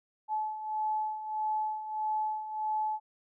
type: beating tone pair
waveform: sine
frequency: 860 / 861.6 Hz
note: A5 / A5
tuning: -40 / -37 cents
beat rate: 1.6 Hz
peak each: -37 / -31 dBFS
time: 0.28-3 s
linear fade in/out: 50 ms
effects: none